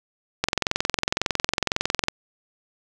click train, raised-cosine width 0.2 ms, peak -3 dBFS, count 37, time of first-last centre 0.44-2.084 s, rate 21.9 Hz, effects none

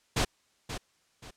pink noise with echo, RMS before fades -26 dBFS, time 0.16-0.25 s, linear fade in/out 10 ms, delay 530 ms, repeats 2, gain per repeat -10 dB, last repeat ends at 1.31 s, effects white hiss -69 dBFS RMS until 1.36 s + low-pass 8000 Hz 12 dB/octave

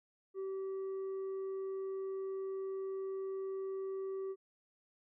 sine tone with tanh clipping, 385.1 Hz, G4, 31 cents flat, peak -38 dBFS, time 0.34-4.36 s, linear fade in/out 50 ms, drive 3 dB, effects none

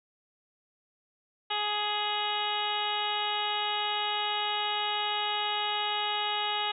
harmonic tone, 417.4 Hz, G#4, 9 cents sharp, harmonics 1 / 2 / 3 / 4 / 5 / 6 / 7 / 8 / 9, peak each -42 / -32 / -37 / -41 / -40 / -41 / -34 / -38 / -37 dBFS, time 1.5-6.72 s, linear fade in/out 10 ms, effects none

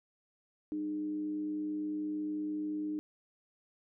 sine tone with frequency modulation, 304.8 Hz, D#4, 36 cents flat, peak -33 dBFS, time 0.72-2.99 s, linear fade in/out 0 ms, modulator 111 Hz, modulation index 0.27, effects none

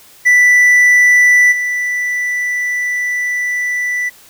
triangle tone with level steps, 1975.5 Hz, B6, in tune, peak -4 / -13 dBFS, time 0.25-4.1 s, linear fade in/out 20 ms, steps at 1.51 s, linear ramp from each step 20 ms, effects white hiss -43 dBFS RMS until 4.29 s

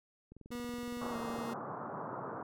click train, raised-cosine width 3 ms, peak -39 dBFS, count 24, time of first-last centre 0.32-1.39 s, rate 21.5 Hz
30% pulse tone with pitch glide, 241.6 to 232.7 Hz, B3 to A#3, -38 to -3 cents, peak -36 dBFS, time 0.51-1.54 s, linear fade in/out 10 ms, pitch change -65 cents, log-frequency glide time 1.1-1.16 s
white band-pass noise, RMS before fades -42 dBFS, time 1.01-2.43 s, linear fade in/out 5 ms, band 110 to 1300 Hz, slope 48 dB/octave
effects none

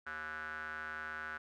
square tone with band-pass filter, 77.78 Hz, D#2, in tune, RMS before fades -43 dBFS, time 0.06-1.38 s, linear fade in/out 10 ms, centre 1500 Hz, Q 8.2, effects none

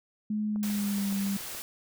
sine tone with pitch glide, 212.1 to 197.9 Hz, G#3 to G3, +37 to +17 cents, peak -27 dBFS, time 0.3-1.37 s, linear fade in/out 5 ms, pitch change -120 cents, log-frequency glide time 0.48-1.11 s
click train, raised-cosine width 1 ms, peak -32 dBFS, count 8, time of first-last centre 0.56-1.549 s, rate 7.08 Hz
white noise, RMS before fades -39 dBFS, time 0.63-1.62 s, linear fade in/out 0 ms
effects none

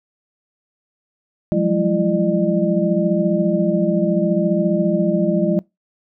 sine tone cluster, 174.1 / 188.4 / 209.1 / 336.4 / 604 Hz, F3 / F#3 / G#3 / E4 / D5, -5 / +32 / +12 / +35 / +48 cents, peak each -21 dBFS, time 1.52-5.59 s, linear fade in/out 0 ms, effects noise-tail reverb RT60 0.2 s tail -24 dB re dry

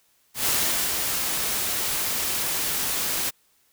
white noise with ADSR envelope, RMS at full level -22 dBFS, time 0.34-3.31 s, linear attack 130 ms, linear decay 460 ms, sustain -4 dB, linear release 23 ms, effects white hiss -64 dBFS RMS until 3.72 s

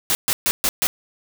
white noise bursts, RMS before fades -19 dBFS, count 5, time 0.1-0.87 s, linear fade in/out 0 ms, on 50 ms, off 130 ms, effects none

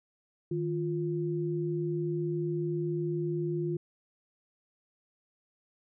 sine tone pair together, 155.15 / 349.2 Hz, D#3 / F4, -5 / 0 cents, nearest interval octave + major second, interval 1405 cents, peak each -32 / -31 dBFS, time 0.51-3.77 s, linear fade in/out 5 ms, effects none

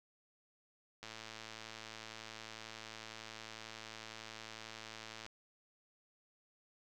click train, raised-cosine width 0.2 ms, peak -30 dBFS, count 471, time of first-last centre 1.03-5.264 s, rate 111 Hz, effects none

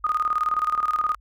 sine tone with tremolo, 1237 Hz, D#6, 10 cents flat, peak -18 dBFS, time 0.04-1.15 s, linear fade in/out 5 ms, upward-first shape square, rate 19 Hz, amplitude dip 70%, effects added 50 Hz sine -51 dBFS peak until 1.2 s

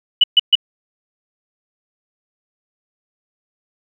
sine tone bursts, 2960 Hz, F#7, in tune, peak -6 dBFS, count 3, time 0.21-0.554 s, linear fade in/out 5 ms, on 28 ms, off 130 ms, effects 8-bit

